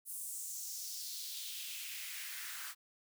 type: noise with high-pass filter sweep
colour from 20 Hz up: white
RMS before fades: -44 dBFS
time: 0.05-2.75 s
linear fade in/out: 50 ms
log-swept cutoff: 9900 to 1300 Hz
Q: 2.4
effects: none